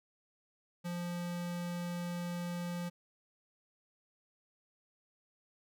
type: tone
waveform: square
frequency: 174.61 Hz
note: F3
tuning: in tune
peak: -37 dBFS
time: 0.84-2.9 s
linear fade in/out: 20 ms
effects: none